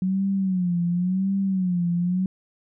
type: tone with vibrato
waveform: sine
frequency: 183.9 Hz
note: F#3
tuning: 10 cents flat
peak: -20 dBFS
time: 0.02-2.26 s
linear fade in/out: 2 ms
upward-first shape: sine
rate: 0.93 Hz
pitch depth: 110 cents each way
effects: none